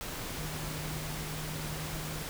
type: tone in noise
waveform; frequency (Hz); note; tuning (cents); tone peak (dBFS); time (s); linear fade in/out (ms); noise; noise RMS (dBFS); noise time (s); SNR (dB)
sine; 154.2; D#3; -15; -39; 0.38-2.22; 0; pink; -39; 0.01-2.29; -3
effects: none